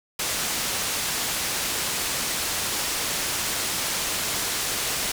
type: low-pass noise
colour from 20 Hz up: white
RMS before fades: -27 dBFS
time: 0.19-5.12 s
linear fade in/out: 5 ms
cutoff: 9500 Hz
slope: 12 dB/octave
effects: none